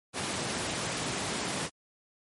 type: high-pass noise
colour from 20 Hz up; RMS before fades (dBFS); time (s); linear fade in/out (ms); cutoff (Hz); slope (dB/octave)
pink; -33; 0.13-1.7; 50; 110; 12
effects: high-pass 60 Hz 12 dB/octave + MP3 48 kbps